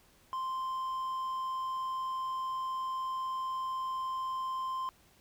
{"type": "tone", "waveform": "triangle", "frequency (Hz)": 1044, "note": "C6", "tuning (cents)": -4, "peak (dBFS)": -31, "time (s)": [0.33, 4.89], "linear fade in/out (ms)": 0, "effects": ["pink hiss -64 dBFS RMS until 5.2 s"]}